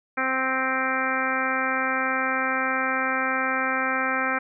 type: harmonic tone with a mistuned harmonic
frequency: 261.6 Hz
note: C4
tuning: in tune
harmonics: 1 / 2 / 3 / 4 / 5 / 6 / 7 / 8 / 9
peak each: -32 / -32 / -32 / -33 / -28 / -28 / -32 / -34 / -32 dBFS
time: 0.17-4.39 s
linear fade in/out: 10 ms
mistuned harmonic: 7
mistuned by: +17 cents
effects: none